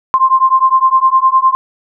sine beating tone pair, 1046.5 / 1056.3 Hz, C6 / C6, 0 / +16 cents, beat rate 9.8 Hz, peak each -10 dBFS, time 0.14-1.55 s, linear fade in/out 0 ms, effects none

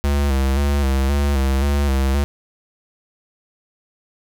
square tone with vibrato, 69.1 Hz, C#2, 5 cents flat, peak -16 dBFS, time 0.04-2.24 s, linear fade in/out 0 ms, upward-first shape square, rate 1.9 Hz, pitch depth 51 cents each way, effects none

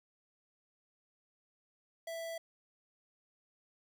square tone, 661 Hz, E5, 5 cents sharp, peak -40 dBFS, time 2.07-2.38 s, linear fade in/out 5 ms, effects 12-bit

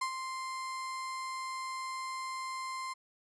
35% pulse tone with ADSR envelope, 1046.5 Hz, C6, in tune, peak -28 dBFS, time 0.01-2.94 s, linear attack 8 ms, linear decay 81 ms, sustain -7 dB, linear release 16 ms, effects resampled to 24000 Hz

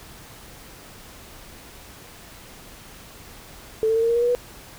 sine tone with pitch steps, 440 / 446.7 / 453.4 / 460.3 / 467.2 / 474.3 / 481.5 / 488.8 Hz, A4 / A4 / A#4 / A#4 / A#4 / A#4 / B4 / B4, 0 / +26 / -48 / -22 / +4 / +30 / -44 / -18 cents, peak -17 dBFS, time 3.83-4.35 s, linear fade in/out 0 ms, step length 65 ms, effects pink hiss -44 dBFS RMS until 4.78 s

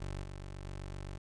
20% pulse tone with level steps, 47.77 Hz, G1, 44 cents flat, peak -33 / -38 / -36 dBFS, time 0-1.18 s, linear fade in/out 10 ms, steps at 0.23 / 0.64 s, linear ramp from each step 5 ms, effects resampled to 22050 Hz

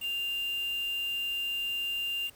sine tone with quantisation, 2794 Hz, F7, in tune, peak -30 dBFS, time 0-2.31 s, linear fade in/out 50 ms, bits 7, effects pink hiss -58 dBFS RMS until 2.35 s

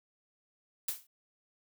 blue noise with exponential decay, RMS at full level -30 dBFS, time 0.88-1.07 s, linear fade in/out 5 ms, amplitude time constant 40 ms, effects none

